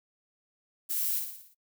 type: noise with echo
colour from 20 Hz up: violet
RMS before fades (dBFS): -31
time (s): 0.89-1.2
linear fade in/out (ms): 20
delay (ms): 58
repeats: 6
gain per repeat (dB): -5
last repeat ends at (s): 1.548
effects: noise-tail reverb RT60 0.1 s tail -23 dB re dry